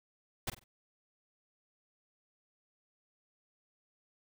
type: noise with echo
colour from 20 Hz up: pink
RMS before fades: -35 dBFS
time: 0.47-0.5 s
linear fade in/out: 5 ms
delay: 47 ms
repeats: 3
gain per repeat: -11 dB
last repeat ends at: 0.641 s
effects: none